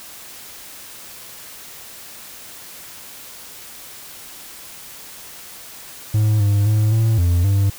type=tone with pitch steps; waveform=triangle; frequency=107.3 / 101.9 / 107.3 / 111.8 / 87.1 / 99.3 Hz; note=A2 / G#2 / A2 / A2 / F2 / G2; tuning=-43 / -32 / -43 / +28 / -4 / +23 cents; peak=-11 dBFS; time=6.14-7.7 s; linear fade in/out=5 ms; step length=260 ms; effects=white hiss -38 dBFS RMS until 7.78 s